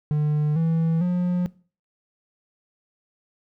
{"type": "tone with pitch steps", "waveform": "triangle", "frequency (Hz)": [150, 163.58, 178.38], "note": ["D3", "E3", "F3"], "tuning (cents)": [37, -13, 37], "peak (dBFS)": -17, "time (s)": [0.11, 1.46], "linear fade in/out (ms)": 0, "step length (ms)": 450, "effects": ["noise-tail reverb RT60 0.4 s tail -21 dB re dry"]}